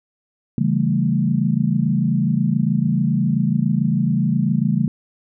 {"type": "chord", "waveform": "sine", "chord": "A dominant seventh", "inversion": "first", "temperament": "equal with one note detuned", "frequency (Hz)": [138.59, 164.81, 196, 223.2], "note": ["C#3", "E3", "G3", "A3"], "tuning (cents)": [0, 0, 0, 25], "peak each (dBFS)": -21, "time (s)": [0.58, 4.88], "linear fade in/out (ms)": 2, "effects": []}